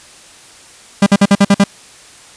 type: tone bursts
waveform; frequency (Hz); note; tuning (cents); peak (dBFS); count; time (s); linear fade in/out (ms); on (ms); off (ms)
45% pulse; 200; G3; +35; -5; 7; 1.02-1.64; 5; 44; 52
effects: white hiss -40 dBFS RMS until 2.36 s + resampled to 22050 Hz